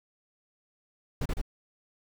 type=noise bursts; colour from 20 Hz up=brown; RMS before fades=-29 dBFS; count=3; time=1.21-1.415 s; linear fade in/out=5 ms; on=47 ms; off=32 ms; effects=none